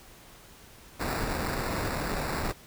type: noise with sample-and-hold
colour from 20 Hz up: pink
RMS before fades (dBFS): -31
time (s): 0.99-2.53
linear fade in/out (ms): 20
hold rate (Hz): 3150
effects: pink hiss -52 dBFS RMS until 2.66 s